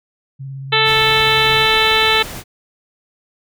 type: tone with vibrato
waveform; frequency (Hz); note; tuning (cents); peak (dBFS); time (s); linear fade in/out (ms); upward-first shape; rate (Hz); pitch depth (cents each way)
sine; 135.6; C#3; -38; -26; 0.39-1.67; 20; triangle; 18; 33
type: harmonic tone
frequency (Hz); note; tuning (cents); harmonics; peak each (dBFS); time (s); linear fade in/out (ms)
440; A4; 0; 1 / 2 / 3 / 4 / 5 / 6 / 7 / 8 / 9; -20 / -20 / -20 / -20 / -20 / -20 / -20 / -20 / -20; 0.72-2.23; 10
type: noise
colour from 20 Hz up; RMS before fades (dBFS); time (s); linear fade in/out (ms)
pink; -30; 0.84-2.44; 50
effects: none